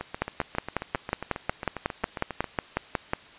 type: two click trains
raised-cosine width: 0.5 ms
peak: -17 / -9 dBFS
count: 19 / 17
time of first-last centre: 0.01-2.442 / 0.22-3.134 s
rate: 7.4 / 5.49 Hz
effects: white hiss -49 dBFS RMS until 3.38 s + resampled to 8000 Hz